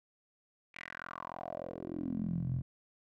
10% pulse tone with band-pass filter sweep, 43.33 Hz, F1, 13 cents flat, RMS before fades -39 dBFS, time 0.74-2.62 s, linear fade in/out 10 ms, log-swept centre 2300 to 110 Hz, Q 5, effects none

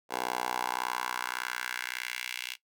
10% pulse tone with high-pass filter sweep, 61.74 Hz, B1, in tune, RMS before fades -35 dBFS, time 0.09-2.57 s, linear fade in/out 50 ms, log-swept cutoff 600 to 2700 Hz, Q 2.2, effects noise-tail reverb RT60 0.1 s tail -17 dB re dry

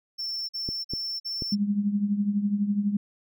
triangle tone bursts, 5390 Hz, E8, 38 cents sharp, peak -28 dBFS, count 4, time 0.18-1.555 s, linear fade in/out 20 ms, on 310 ms, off 45 ms
clicks, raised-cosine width 3 ms, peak -20 dBFS, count 3, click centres 0.689 / 0.936 / 1.422 s
sine tone with tremolo, 204.1 Hz, G#3, 30 cents flat, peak -19 dBFS, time 1.52-2.97 s, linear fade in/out 5 ms, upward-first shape triangle, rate 12 Hz, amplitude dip 75%
effects none

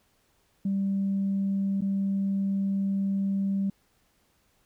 sine tone with dropouts, 196 Hz, G3, in tune, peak -23 dBFS, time 0.65-3.7 s, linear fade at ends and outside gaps 5 ms, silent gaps 1.809-1.819 s, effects tanh soft clip ceiling -20 dBFS + pink hiss -68 dBFS RMS until 4.65 s

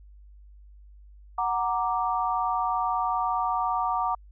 sine chord, Gb augmented, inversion none, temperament equal, 740 / 932.3 / 1174.7 Hz, Gb5 / Bb5 / D6, 0 / 0 / 0 cents, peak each -28 dBFS, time 1.38-4.15 s, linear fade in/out 5 ms, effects added 50 Hz sine -47 dBFS peak until 4.31 s

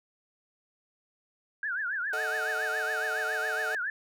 sine tone with vibrato, 1569 Hz, G6, 1 cent sharp, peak -29 dBFS, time 1.63-3.9 s, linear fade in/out 2 ms, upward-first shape triangle, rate 7.2 Hz, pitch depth 230 cents each way
40% pulse chord, D# diminished, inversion second, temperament equal, 440 / 622.3 / 740 Hz, A4 / D#5 / F#5, 0 / 0 / 0 cents, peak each -37 dBFS, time 2.13-3.75 s, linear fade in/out 2 ms
effects none

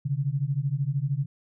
sine beating tone pair, 133.1 / 146.1 Hz, C3 / D3, +30 / -9 cents, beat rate 13 Hz, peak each -27 dBFS, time 0.05-1.26 s, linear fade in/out 10 ms, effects none

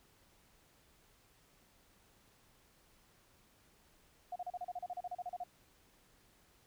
sine tone bursts, 717 Hz, F5, 45 cents sharp, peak -38 dBFS, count 16, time 4.32-5.438 s, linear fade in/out 5 ms, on 38 ms, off 34 ms, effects pink hiss -68 dBFS RMS until 6.66 s

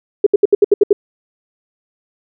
sine tone bursts, 407.4 Hz, G#4, 33 cents flat, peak -4 dBFS, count 8, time 0.24-0.93 s, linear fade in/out 5 ms, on 25 ms, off 70 ms, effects none

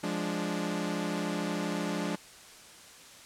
sawtooth chord, D diminished, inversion first, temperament equal, 174.61 / 207.7 / 293.7 Hz, F3 / Ab3 / D4, 0 / 0 / 0 cents, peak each -31 dBFS, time 0.03-2.16 s, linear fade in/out 10 ms, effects white hiss -51 dBFS RMS until 3.25 s + low-pass 9000 Hz 12 dB/octave

